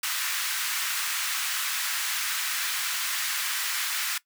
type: high-pass noise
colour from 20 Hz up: pink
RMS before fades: -29 dBFS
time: 0.03-4.18 s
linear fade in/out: 5 ms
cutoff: 1300 Hz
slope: 24 dB/octave
effects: noise-tail reverb RT60 0.1 s tail -19 dB re dry